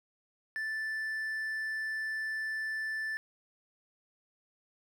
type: tone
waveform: triangle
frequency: 1760 Hz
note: A6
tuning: in tune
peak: -31 dBFS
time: 0.56-3.17 s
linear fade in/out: 0 ms
effects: none